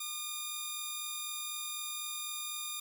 10% pulse tone pair together, 1206 / 3662 Hz, D6 / A#7, +46 / -32 cents, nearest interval octave + perfect fifth, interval 1922 cents, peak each -35 / -31 dBFS, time 0-2.8 s, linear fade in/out 5 ms, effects none

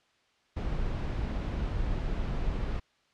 brown noise, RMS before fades -31 dBFS, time 0.56-2.8 s, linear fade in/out 10 ms, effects white hiss -68 dBFS RMS until 3.13 s + low-pass 4000 Hz 12 dB/octave

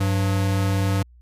square tone pair together, 98 / 182.45 Hz, G2 / F#3, 0 / -24 cents, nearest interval major seventh, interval 1076 cents, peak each -20 / -29 dBFS, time 0-1.03 s, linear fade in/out 10 ms, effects added 60 Hz sine -47 dBFS peak until 1.21 s + resampled to 32000 Hz

